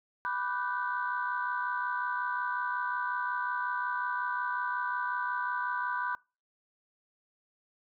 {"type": "chord", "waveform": "sine", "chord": "G major seventh", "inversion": "first", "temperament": "equal with one note detuned", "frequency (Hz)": [987.8, 1174.7, 1480, 1545.5], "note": ["B5", "D6", "F#6", "G6"], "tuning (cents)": [0, 0, 0, -25], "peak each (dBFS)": [-33, -38, -36, -36], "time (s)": [0.25, 6.15], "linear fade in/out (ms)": 0, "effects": ["noise-tail reverb RT60 0.3 s tail -24 dB re dry", "tanh soft clip ceiling -20 dBFS"]}